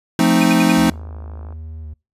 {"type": "chord", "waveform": "square", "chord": "F dominant seventh", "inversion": "none", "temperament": "equal", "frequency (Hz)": [174.61, 220, 261.6, 311.1], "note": ["F3", "A3", "C4", "Eb4"], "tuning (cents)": [0, 0, 0, 0], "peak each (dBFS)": -18, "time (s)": [0.19, 0.9], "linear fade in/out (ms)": 2}
{"type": "tone bursts", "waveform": "triangle", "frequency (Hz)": 2460, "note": "D#7", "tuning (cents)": -20, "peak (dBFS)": -17, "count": 4, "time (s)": [0.41, 0.721], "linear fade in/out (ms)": 5, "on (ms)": 26, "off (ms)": 69}
{"type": "tone with vibrato", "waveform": "triangle", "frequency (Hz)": 77.78, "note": "D#2", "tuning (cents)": 0, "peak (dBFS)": -27, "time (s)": [0.77, 1.94], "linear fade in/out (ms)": 10, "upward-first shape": "square", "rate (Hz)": 1.4, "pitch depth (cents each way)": 31}
{"type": "click train", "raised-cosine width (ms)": 1, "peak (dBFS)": -27, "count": 33, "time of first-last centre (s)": [0.92, 1.525], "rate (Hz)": 52.9}
{"effects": ["noise-tail reverb RT60 0.3 s tail -26 dB re dry", "resampled to 32000 Hz"]}